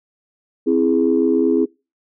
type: chord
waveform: sine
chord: C augmented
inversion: none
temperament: equal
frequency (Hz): 261.6 / 329.6 / 415.3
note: C4 / E4 / G#4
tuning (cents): 0 / 0 / 0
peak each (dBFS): -17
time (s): 0.66-1.66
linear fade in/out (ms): 20
effects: noise-tail reverb RT60 0.3 s tail -26 dB re dry + tanh soft clip ceiling -4 dBFS